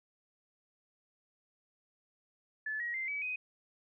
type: tone with pitch steps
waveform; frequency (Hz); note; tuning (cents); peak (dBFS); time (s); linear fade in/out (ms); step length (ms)
sine; 1732 / 1899.7 / 2084 / 2285 / 2507; A6 / A#6 / C7 / D7 / D#7; -28 / +32 / -7 / -48 / +12; -34; 2.66-3.36; 5; 140
effects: none